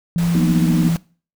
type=tone with pitch glide; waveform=sine; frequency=170.6 to 167.28 Hz; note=F3 to E3; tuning=-40 to +26 cents; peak=-15 dBFS; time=0.16-0.96 s; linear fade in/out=0 ms; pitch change=-34 cents; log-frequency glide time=0.34-0.79 s
type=noise; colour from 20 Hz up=pink; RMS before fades=-31 dBFS; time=0.18-0.97 s; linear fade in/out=2 ms
type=chord; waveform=sine; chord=B major seventh; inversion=second; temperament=equal; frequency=185 / 233.1 / 246.9 / 311.1 Hz; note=F#3 / A#3 / B3 / D#4; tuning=0 / 0 / 0 / 0 cents; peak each=-22 dBFS; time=0.35-0.89 s; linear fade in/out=2 ms
effects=noise-tail reverb RT60 0.4 s tail -22 dB re dry